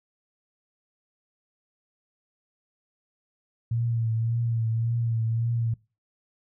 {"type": "tone with vibrato", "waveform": "sine", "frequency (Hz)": 115, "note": "A#2", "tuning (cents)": -23, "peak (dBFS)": -23, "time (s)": [3.71, 5.74], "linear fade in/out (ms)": 5, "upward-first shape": "triangle", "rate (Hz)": 1.8, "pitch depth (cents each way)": 47, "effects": ["noise-tail reverb RT60 0.3 s tail -23 dB re dry"]}